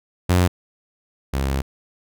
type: tone pair in turn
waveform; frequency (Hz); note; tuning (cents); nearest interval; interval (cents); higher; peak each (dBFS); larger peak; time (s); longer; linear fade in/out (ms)
sawtooth; 90 / 67.64; F#2 / C#2; -47 / -42; perfect fourth; 495; first; -10 / -16; first; 0.29-0.48 / 1.33-1.62; second; 10
effects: none